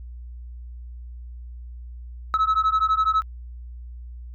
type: beating tone pair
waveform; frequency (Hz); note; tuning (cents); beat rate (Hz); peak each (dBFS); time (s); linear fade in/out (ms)
sine; 1288 / 1300; E6 / E6; -41 / -24; 12; -19; 2.34-3.22; 0
effects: tanh soft clip ceiling -15 dBFS + added 60 Hz sine -35 dBFS peak until 4.34 s